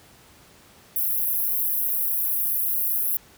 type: high-pass noise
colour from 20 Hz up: pink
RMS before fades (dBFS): -24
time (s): 0.96-3.17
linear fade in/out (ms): 2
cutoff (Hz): 11000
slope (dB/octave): 96
effects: pink hiss -52 dBFS RMS until 3.37 s + high-pass 60 Hz 12 dB/octave